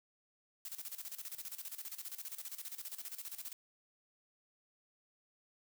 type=noise with tremolo; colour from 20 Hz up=blue; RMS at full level=-44 dBFS; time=0.65-3.53 s; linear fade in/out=2 ms; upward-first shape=square; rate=15 Hz; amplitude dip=75%; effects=none